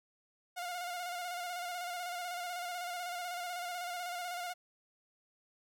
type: tone with vibrato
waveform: sawtooth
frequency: 710 Hz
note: F5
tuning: 28 cents sharp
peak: -34 dBFS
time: 0.56-4.54 s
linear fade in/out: 20 ms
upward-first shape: square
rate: 16 Hz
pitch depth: 34 cents each way
effects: none

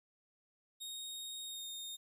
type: tone with pitch glide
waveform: sawtooth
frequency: 3729 to 3684 Hz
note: A#7 to A#7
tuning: 0 to -21 cents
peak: -40 dBFS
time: 0.8-1.97 s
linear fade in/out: 20 ms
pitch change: -21 cents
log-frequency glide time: 1.44-1.67 s
effects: 12-bit

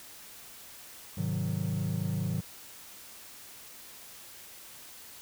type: chord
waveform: triangle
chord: Ab dominant seventh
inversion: none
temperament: equal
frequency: 103.83 / 130.81 / 155.56 / 185 Hz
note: Ab2 / C3 / Eb3 / Gb3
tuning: 0 / 0 / 0 / 0 cents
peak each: -32 / -34 / -31 / -32 dBFS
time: 1.17-2.41 s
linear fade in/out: 10 ms
effects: tanh soft clip ceiling -19 dBFS + white hiss -49 dBFS RMS until 5.21 s

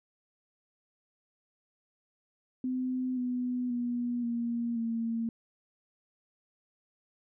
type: tone with pitch steps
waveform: sine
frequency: 255.3 / 248.5 / 241.8 / 235.3 / 229 Hz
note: C4 / B3 / B3 / A#3 / A#3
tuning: -42 / +11 / -36 / +16 / -31 cents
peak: -29 dBFS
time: 2.64-5.29 s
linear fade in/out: 2 ms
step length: 530 ms
effects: none

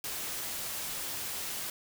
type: noise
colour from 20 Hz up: white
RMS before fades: -37 dBFS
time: 0.04-1.7 s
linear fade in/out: 2 ms
effects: none

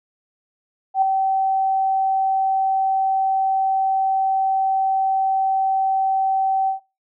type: tone with ADSR envelope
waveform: sine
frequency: 770 Hz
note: G5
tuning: 31 cents flat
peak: -11 dBFS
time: 0.94-6.8 s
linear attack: 81 ms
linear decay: 3 ms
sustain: -5 dB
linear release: 120 ms
effects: noise-tail reverb RT60 0.3 s tail -22 dB re dry

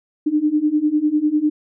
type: beating tone pair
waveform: sine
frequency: 296.5 / 306.5 Hz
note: D4 / D#4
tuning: +17 / -26 cents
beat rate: 10 Hz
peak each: -19 / -17 dBFS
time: 0.26-1.5 s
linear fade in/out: 10 ms
effects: none

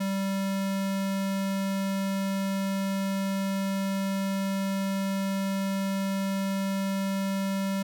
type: tone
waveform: square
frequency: 194.7 Hz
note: G3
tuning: 12 cents flat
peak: -27 dBFS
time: 0-7.83 s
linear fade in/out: 10 ms
effects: none

